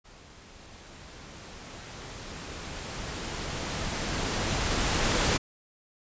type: noise with level ramp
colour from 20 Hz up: pink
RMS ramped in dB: -52 to -24 dBFS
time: 0.04-5.38 s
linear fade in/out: 20 ms
effects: resampled to 16000 Hz